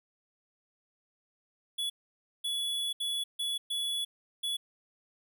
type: tone bursts at uneven times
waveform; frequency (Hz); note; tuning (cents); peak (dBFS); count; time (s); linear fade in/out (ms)
square; 3405; G#7; +42; -31; 6; 1.78-1.9 / 2.44-2.93 / 3-3.24 / 3.39-3.58 / 3.7-4.05 / 4.43-4.57; 10
effects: none